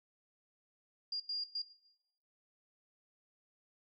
sine tone bursts at uneven times, 4815 Hz, D8, 42 cents sharp, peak -35 dBFS, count 3, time 1.12-1.2 / 1.29-1.44 / 1.55-1.62 s, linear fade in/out 5 ms, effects noise-tail reverb RT60 0.9 s tail -19 dB re dry

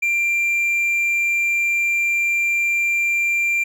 triangle tone, 2373 Hz, D7, 17 cents sharp, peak -15 dBFS, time 0.02-3.64 s, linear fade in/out 10 ms, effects none

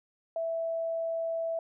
sine tone, 659.3 Hz, E5, in tune, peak -29 dBFS, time 0.36-1.59 s, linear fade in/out 2 ms, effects none

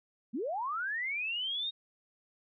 sine linear sweep, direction up, 194.5 to 3762 Hz, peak -32 dBFS, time 0.33-1.71 s, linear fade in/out 20 ms, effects none

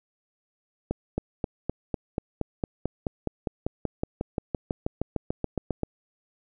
accelerating click train, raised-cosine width 2 ms, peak -13 dBFS, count 27, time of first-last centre 0.91-5.833 s, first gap 270 ms, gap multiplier 0.97, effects none

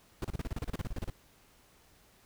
brown noise bursts, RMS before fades -34 dBFS, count 16, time 0.22-1.1 s, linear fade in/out 2 ms, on 25 ms, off 32 ms, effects pink hiss -63 dBFS RMS until 2.25 s

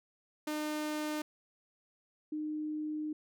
sawtooth / sine tone pair in turn, 303.5 / 305.4 Hz, D#4 / D#4, -43 / -32 cents, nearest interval unison, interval 11 cents, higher second, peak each -30 / -34 dBFS, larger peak first, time 0.47-1.22 / 2.32-3.13 s, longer second, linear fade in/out 5 ms, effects none

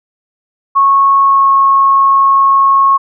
sine tone with pitch glide, 1100 to 1093.7 Hz, C#6 to C#6, -14 to -24 cents, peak -5 dBFS, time 0.75-2.98 s, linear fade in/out 20 ms, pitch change -10 cents, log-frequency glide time 1.2-1.49 s, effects none

